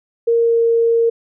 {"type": "tone with pitch glide", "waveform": "sine", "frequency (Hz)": [464.7, 461.8], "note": ["A#4", "A#4"], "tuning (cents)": [-5, -16], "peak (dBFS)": -11, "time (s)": [0.27, 1.1], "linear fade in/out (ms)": 10, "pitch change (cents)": -11, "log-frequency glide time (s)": [0.39, 0.62], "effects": []}